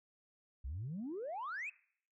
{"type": "exponential sweep", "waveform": "sine", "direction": "up", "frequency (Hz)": [58.5, 2680], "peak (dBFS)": -38, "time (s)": [0.64, 1.7], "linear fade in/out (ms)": 10, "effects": ["noise-tail reverb RT60 0.6 s tail -22 dB re dry", "tanh soft clip ceiling -36 dBFS"]}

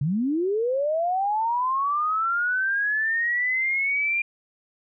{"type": "linear sweep", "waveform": "sine", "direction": "up", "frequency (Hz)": [130.81, 2403], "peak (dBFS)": -21, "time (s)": [0.01, 4.22], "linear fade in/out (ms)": 5, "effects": []}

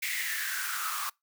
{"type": "noise with high-pass filter sweep", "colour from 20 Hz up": "white", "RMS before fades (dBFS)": -33, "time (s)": [0.02, 1.1], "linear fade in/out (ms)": 10, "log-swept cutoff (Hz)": [2200, 1100], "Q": 7.8, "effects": ["noise-tail reverb RT60 0.2 s tail -26 dB re dry"]}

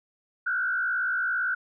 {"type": "tone with frequency modulation", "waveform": "sine", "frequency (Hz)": 1480, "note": "F#6", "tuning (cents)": 0, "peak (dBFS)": -24, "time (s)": [0.46, 1.55], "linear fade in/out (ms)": 10, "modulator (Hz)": 57.7, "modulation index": 1.3, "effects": []}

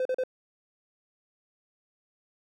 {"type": "tone bursts", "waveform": "triangle", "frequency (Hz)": 513, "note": "C5", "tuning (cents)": -34, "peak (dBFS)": -23, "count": 3, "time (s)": [0, 0.237], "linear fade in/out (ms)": 2, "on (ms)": 53, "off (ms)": 39, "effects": []}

